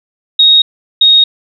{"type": "tone pair in turn", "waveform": "sine", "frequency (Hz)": [3754, 3738], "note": ["A#7", "A#7"], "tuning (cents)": [11, 4], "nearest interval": "unison", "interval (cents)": 7, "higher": "first", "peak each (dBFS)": -3, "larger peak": "neither", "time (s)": [[0.39, 0.62], [1.01, 1.24]], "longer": "neither", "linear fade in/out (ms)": 5, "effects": []}